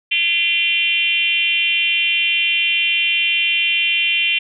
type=tone with frequency modulation; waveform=sine; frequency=2747 Hz; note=F7; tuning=29 cents flat; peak=-14 dBFS; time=0.11-4.39 s; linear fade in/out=10 ms; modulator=353 Hz; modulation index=1.3; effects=none